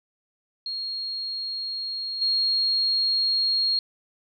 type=tone with level steps; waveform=sine; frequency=4270 Hz; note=C8; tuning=34 cents sharp; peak=-28 / -20 dBFS; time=0.66-3.79 s; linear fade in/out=2 ms; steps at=2.21 s; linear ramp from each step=10 ms; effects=none